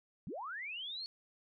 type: linear sweep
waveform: sine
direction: up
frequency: 123.47 to 4435 Hz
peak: -40 dBFS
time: 0.27-1.06 s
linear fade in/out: 0 ms
effects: none